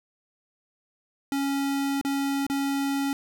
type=tone with dropouts; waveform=square; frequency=277.2 Hz; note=C#4; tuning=in tune; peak=-25 dBFS; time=1.32-3.13 s; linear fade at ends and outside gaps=1 ms; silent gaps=2.013-2.049 / 2.466-2.499 s; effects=none